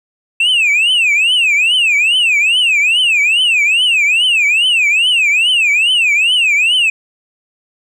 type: tone with vibrato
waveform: sine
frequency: 2637 Hz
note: E7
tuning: in tune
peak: -6 dBFS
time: 0.4-6.9 s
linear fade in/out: 5 ms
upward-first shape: triangle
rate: 2.4 Hz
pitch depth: 280 cents each way
effects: tanh soft clip ceiling -8 dBFS + 8-bit